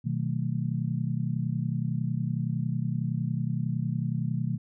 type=chord; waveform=sine; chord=B dominant seventh; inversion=none; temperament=just; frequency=123.47 / 154.34 / 185.21 / 222.2 Hz; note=B2 / D#3 / F#3 / A3; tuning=0 / -14 / +2 / +17 cents; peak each=-30 / -30 / -35 / -35 dBFS; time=0.04-4.58 s; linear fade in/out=20 ms; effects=none